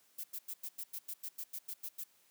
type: noise bursts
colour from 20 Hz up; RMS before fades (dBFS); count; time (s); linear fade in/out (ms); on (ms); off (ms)
violet; -42; 13; 0.18-2.04; 10; 60; 90
effects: white hiss -69 dBFS RMS until 2.3 s + high-pass 150 Hz 12 dB/octave